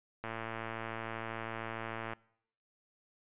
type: click train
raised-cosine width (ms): 0.5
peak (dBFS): -24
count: 215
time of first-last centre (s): 0.24-2.134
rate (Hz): 113
effects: noise-tail reverb RT60 0.7 s tail -23 dB re dry + resampled to 8000 Hz